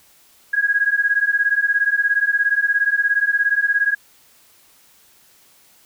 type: beating tone pair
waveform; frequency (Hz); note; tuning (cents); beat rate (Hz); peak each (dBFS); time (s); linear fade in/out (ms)
sine; 1640 / 1657; G#6 / G#6; -22 / -4; 17; -18; 0.53-3.95; 10
effects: white hiss -53 dBFS RMS until 5.85 s